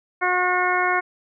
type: harmonic tone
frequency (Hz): 362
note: F#4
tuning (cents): -38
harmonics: 1 / 2 / 3 / 4 / 5 / 6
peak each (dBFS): -27 / -24 / -24 / -24 / -27 / -26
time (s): 0.21-1.01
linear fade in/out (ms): 20
effects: none